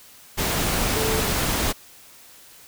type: tone in noise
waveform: sine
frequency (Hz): 440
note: A4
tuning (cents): 0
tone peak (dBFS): -25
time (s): 0.95-1.21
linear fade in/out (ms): 20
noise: pink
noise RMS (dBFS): -23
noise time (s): 0.37-1.73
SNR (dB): -5
effects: white hiss -48 dBFS RMS until 2.67 s